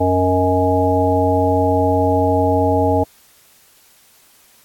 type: harmonic tone with a mistuned harmonic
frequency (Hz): 92.5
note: F#2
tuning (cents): 0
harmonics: 1 / 3 / 5 / 7 / 9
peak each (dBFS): -19 / -19 / -19 / -19 / -19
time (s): 0-3.04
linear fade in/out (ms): 10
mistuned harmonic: 7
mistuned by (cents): -38
effects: white hiss -51 dBFS RMS until 4.64 s + AAC 64 kbps